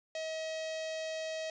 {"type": "tone with notch filter", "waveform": "sawtooth", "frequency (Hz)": 637, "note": "D#5", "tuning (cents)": 41, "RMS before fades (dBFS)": -38, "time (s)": [0.15, 1.5], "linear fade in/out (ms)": 2, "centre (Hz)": 1300, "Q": 1.9, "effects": ["resampled to 16000 Hz", "12-bit"]}